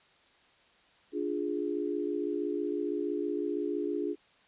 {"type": "chord", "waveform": "sine", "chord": "D diminished", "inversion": "none", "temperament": "equal", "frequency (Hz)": [293.7, 349.2, 415.3], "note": ["D4", "F4", "Ab4"], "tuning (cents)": [0, 0, 0], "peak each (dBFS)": -34, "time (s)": [1.12, 4.16], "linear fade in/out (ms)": 50, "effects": ["white hiss -63 dBFS RMS until 4.47 s", "resampled to 8000 Hz"]}